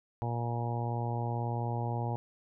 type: harmonic tone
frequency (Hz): 118.4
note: A#2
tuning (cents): +27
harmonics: 1 / 2 / 3 / 4 / 5 / 6 / 7 / 8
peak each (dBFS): -32 / -42 / -43 / -43 / -45 / -43 / -39 / -44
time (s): 0.22-2.16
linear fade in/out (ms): 0
effects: none